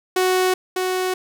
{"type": "tone pair in turn", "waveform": "sawtooth", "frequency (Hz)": [370, 370], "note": ["F#4", "F#4"], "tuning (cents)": [0, 0], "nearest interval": "unison", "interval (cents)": 0, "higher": "neither", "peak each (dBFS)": [-12, -16], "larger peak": "first", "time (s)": [[0.16, 0.54], [0.76, 1.14]], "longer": "neither", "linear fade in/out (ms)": 5, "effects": []}